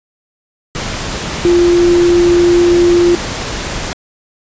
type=tone in noise; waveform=sine; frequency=348.1 Hz; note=F4; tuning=6 cents flat; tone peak=-6 dBFS; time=1.45-3.15 s; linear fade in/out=0 ms; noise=pink; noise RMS=-20 dBFS; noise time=0.75-3.93 s; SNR=+11 dB; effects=resampled to 16000 Hz